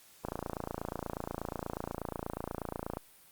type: click train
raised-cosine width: 1 ms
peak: -21 dBFS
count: 78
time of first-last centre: 0.25-2.971 s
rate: 28.3 Hz
effects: white hiss -59 dBFS RMS until 3.31 s + Opus 48 kbps